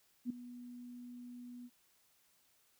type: tone with ADSR envelope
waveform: sine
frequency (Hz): 244.3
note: B3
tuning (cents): -19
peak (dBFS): -32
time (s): 0.25-1.7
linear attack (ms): 50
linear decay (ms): 6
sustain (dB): -15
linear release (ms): 47
effects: white hiss -72 dBFS RMS until 2.79 s